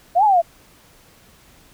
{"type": "exponential two-way sweep", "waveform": "sine", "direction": "up then down", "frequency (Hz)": [654, 880, 654], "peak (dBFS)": -11, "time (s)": [0.15, 0.42], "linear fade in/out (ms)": 20, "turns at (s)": 0.24, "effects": ["pink hiss -51 dBFS RMS until 1.73 s"]}